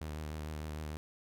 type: tone with vibrato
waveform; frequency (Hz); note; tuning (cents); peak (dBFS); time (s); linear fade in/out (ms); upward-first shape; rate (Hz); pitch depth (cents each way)
sawtooth; 76.6; D#2; -27; -35; 0.01-0.97; 0; sine; 6.6; 40
effects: none